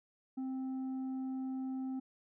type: tone with tanh clipping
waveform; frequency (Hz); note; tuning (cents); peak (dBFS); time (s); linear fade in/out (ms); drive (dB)
triangle; 262.1; C4; +3; -37; 0.37-2; 10; 9
effects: none